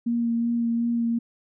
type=tone with vibrato; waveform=sine; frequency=233.9 Hz; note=A#3; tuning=6 cents sharp; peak=-21 dBFS; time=0.06-1.19 s; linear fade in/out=10 ms; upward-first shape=sine; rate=2.7 Hz; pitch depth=15 cents each way; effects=none